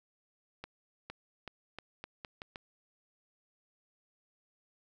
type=accelerating click train; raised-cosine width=0.3 ms; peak=-26 dBFS; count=8; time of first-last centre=0.64-2.558 s; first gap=460 ms; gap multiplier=0.82; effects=none